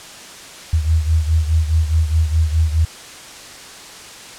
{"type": "beating tone pair", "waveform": "sine", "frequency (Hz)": [78.7, 83.5], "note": ["D#2", "E2"], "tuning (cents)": [20, 23], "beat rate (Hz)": 4.8, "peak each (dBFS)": [-14, -19], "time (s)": [0.73, 2.85], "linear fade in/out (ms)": 5, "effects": ["white hiss -36 dBFS RMS until 4.38 s", "low-pass 8000 Hz 12 dB/octave"]}